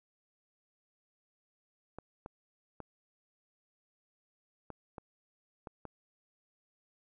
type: clicks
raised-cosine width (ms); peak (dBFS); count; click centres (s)
1; -29; 7; 1.986 / 2.261 / 2.803 / 4.703 / 4.982 / 5.672 / 5.853
effects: none